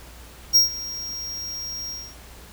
square tone with ADSR envelope, 5600 Hz, F8, 4 cents sharp, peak -11 dBFS, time 0.53-2.16 s, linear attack 28 ms, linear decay 130 ms, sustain -19 dB, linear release 260 ms, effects added 59 Hz sine -45 dBFS peak until 2.52 s + pink hiss -46 dBFS RMS until 2.52 s

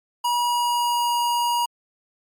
square tone with pitch glide, 963 to 954.7 Hz, B5 to A#5, -44 to +41 cents, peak -20 dBFS, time 0.24-1.66 s, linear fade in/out 10 ms, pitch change -15 cents, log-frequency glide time 0.44-1.15 s, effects MP3 96 kbps

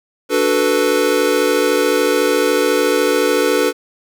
square chord, B minor seventh, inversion first, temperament equal, 293.7 / 370 / 440 / 493.9 Hz, D4 / F#4 / A4 / B4, 0 / 0 / 0 / 0 cents, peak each -21 / -21 / -18 / -18 dBFS, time 0.29-3.73 s, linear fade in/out 50 ms, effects 8-bit

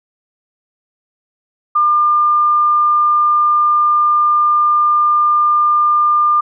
sine tone, 1200 Hz, D6, 37 cents sharp, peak -9 dBFS, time 1.75-6.41 s, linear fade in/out 10 ms, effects none

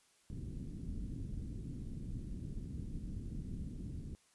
pink low-pass noise, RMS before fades -43 dBFS, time 0.3-4.15 s, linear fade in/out 0 ms, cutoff 270 Hz, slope 24 dB/octave, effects white hiss -70 dBFS RMS until 4.34 s + resampled to 24000 Hz

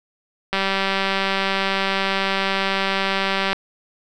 click train, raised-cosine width 0.3 ms, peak -5 dBFS, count 583, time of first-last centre 0.53-3.53 s, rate 194 Hz, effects none

